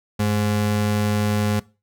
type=ring-modulated tone; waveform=square; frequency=156 Hz; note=D#3; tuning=5 cents sharp; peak=-16 dBFS; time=0.19-1.6 s; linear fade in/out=10 ms; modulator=55.5 Hz; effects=noise-tail reverb RT60 0.3 s tail -21 dB re dry